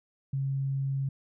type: tone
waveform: sine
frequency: 136.3 Hz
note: C#3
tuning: 29 cents flat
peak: -27 dBFS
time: 0.33-1.09 s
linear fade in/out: 5 ms
effects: none